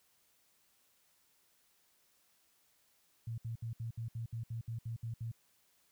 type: tone bursts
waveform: sine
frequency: 114.8 Hz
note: A#2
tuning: 26 cents flat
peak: -37 dBFS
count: 12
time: 3.27-5.316 s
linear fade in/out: 5 ms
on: 110 ms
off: 66 ms
effects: white hiss -72 dBFS RMS until 5.91 s